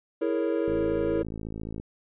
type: chord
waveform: triangle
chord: A# half-diminished seventh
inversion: second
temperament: equal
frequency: 329.6 / 415.3 / 466.2 / 554.4 Hz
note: E4 / G#4 / A#4 / C#5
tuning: 0 / 0 / 0 / 0 cents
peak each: -26 / -29 / -27 / -30 dBFS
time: 0.21-1.23 s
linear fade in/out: 10 ms
type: click train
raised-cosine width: 3 ms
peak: -23 dBFS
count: 62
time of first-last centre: 0.68-1.799 s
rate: 54.5 Hz
effects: resampled to 8000 Hz